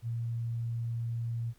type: tone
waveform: sine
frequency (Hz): 116.54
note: A#2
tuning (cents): 0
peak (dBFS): -31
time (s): 0.02-1.54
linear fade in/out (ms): 50
effects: added 50 Hz sine -65 dBFS peak until 1.58 s + pink hiss -66 dBFS RMS until 1.58 s